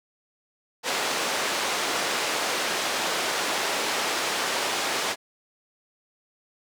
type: band-pass noise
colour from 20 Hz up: pink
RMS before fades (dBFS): -27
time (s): 0.83-5.16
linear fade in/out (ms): 50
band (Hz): 480 to 7200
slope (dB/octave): 12
effects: none